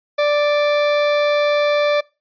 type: tone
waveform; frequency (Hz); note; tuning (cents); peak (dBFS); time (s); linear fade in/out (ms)
40% pulse; 587.3; D5; 0; -13; 0.18-2.01; 10
effects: noise-tail reverb RT60 0.3 s tail -25 dB re dry + resampled to 11025 Hz